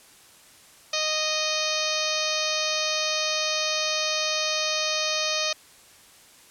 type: harmonic tone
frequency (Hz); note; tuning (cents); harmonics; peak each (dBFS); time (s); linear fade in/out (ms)
620; D#5; -6; 1 / 2 / 3 / 4 / 5 / 6 / 7 / 8 / 9 / 10; -31 / -34 / -37 / -31 / -34 / -32 / -31 / -34 / -34 / -33; 0.93-5.53; 5
effects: white hiss -52 dBFS RMS until 6.5 s + low-pass 11000 Hz 12 dB/octave